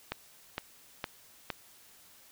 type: click train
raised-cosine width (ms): 0.3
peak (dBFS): -17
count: 4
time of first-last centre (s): 0.12-1.502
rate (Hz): 2.17
effects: white hiss -58 dBFS RMS until 2.31 s